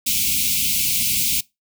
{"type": "band-stop noise", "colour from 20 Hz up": "white", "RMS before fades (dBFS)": -20, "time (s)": [0.06, 1.41], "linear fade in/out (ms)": 10, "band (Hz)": [280, 2200], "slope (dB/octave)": 96, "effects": ["noise-tail reverb RT60 0.2 s tail -22 dB re dry"]}